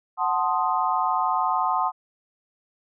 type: chord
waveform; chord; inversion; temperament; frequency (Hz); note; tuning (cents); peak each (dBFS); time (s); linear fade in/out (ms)
sine; F# diminished seventh; none; equal; 740 / 880 / 1046.5 / 1244.5; F#5 / A5 / C6 / Eb6; 0 / 0 / 0 / 0; -26 / -26 / -25 / -27; 0.17-1.92; 50
effects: none